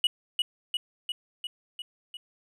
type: tone with echo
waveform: triangle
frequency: 2917 Hz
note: F#7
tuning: 25 cents flat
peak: -18 dBFS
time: 0.04-0.07 s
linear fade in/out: 2 ms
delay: 350 ms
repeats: 6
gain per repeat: -3 dB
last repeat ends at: 2.17 s
effects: none